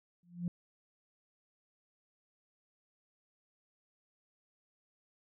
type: tone with exponential growth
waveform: sine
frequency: 174.61 Hz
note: F3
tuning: in tune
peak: -28 dBFS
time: 0.23-0.48 s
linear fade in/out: 2 ms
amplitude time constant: 53 ms
effects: tanh soft clip ceiling -27 dBFS